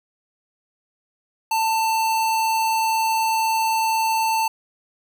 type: tone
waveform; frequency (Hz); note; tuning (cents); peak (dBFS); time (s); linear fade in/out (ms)
square; 891; A5; +22; -19; 1.51-4.48; 5
effects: 10-bit